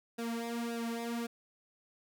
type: tone with flanger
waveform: sawtooth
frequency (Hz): 233.1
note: A#3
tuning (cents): 0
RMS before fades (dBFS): -37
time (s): 0.18-1.27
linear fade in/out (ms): 10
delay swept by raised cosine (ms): 0.92 to 3.62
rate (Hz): 1.8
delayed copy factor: -0.85
effects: none